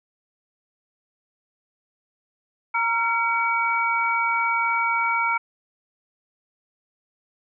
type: tone cluster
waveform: sine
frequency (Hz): 932 / 1371 / 2268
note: A#5 / F6 / C#7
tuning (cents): -1 / -32 / +39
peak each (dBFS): -24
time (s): 2.74-5.38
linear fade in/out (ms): 10
effects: none